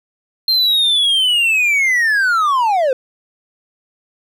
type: linear sweep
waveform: triangle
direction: down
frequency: 4194 to 493.9 Hz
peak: -10 dBFS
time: 0.48-2.93 s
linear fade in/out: 2 ms
effects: none